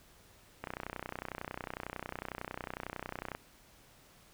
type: click train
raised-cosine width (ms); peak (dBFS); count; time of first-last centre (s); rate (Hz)
0.5; -23; 85; 0.64-3.35; 31
effects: pink hiss -61 dBFS RMS until 4.33 s